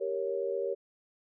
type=chord; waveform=sine; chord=G diminished; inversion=none; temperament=equal; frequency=392 / 466.2 / 554.4 Hz; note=G4 / Bb4 / Db5; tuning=0 / 0 / 0 cents; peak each=-34 dBFS; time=0-0.75 s; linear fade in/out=20 ms; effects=none